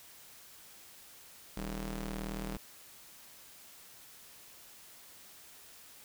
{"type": "ring-modulated tone", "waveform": "sawtooth", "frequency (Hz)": 118, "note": "A#2", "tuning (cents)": 22, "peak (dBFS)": -30, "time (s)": [1.57, 2.57], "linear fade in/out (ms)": 0, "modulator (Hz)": 78.4, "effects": ["white hiss -55 dBFS RMS until 6.04 s"]}